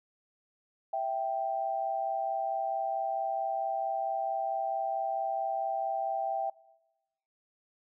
sine tone pair together, 658 / 782.5 Hz, E5 / G5, -3 / -3 cents, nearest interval minor third, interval 300 cents, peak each -33 / -31 dBFS, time 0.93-6.5 s, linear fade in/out 5 ms, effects noise-tail reverb RT60 1.0 s tail -23 dB re dry

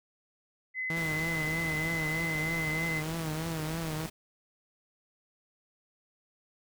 sine tone with pitch glide, 2033 to 2045 Hz, B6 to C7, +50 to -40 cents, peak -31 dBFS, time 0.74-3.03 s, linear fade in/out 50 ms, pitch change +10 cents, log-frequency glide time 2.11-2.38 s
sawtooth tone with vibrato, 160 Hz, D#3, 49 cents sharp, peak -29 dBFS, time 0.9-4.06 s, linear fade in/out 0 ms, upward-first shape triangle, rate 3.2 Hz, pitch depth 83 cents each way
pink noise, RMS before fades -42 dBFS, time 0.96-4.1 s, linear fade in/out 10 ms
effects none

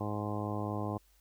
harmonic tone, 104.3 Hz, G#2, 8 cents sharp, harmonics 1 / 2 / 3 / 4 / 5 / 6 / 7 / 8 / 9 / 10, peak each -37 / -40 / -40 / -44 / -44 / -45 / -44 / -45 / -50 / -44 dBFS, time 0-0.98 s, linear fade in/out 10 ms, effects added 50 Hz sine -65 dBFS peak until 1.2 s + white hiss -69 dBFS RMS until 1.2 s

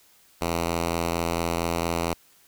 5% pulse tone, 84.4 Hz, E2, 41 cents sharp, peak -13 dBFS, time 0.41-2.14 s, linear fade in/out 5 ms, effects white hiss -58 dBFS RMS until 2.47 s

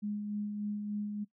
sine tone with tremolo, 207.7 Hz, G#3, in tune, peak -32 dBFS, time 0.02-1.25 s, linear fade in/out 20 ms, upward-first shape sine, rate 3.4 Hz, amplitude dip 35%, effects noise-tail reverb RT60 0.1 s tail -20 dB re dry

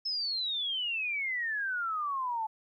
sine exponential sweep, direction down, 5274 to 860 Hz, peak -30 dBFS, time 0.05-2.47 s, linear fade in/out 10 ms, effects 12-bit

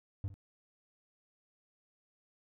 triangle tone with echo, 98 Hz, G2, in tune, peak -31 dBFS, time 0.24-0.28 s, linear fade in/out 0 ms, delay 61 ms, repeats 1, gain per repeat -15 dB, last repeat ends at 0.341 s, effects none

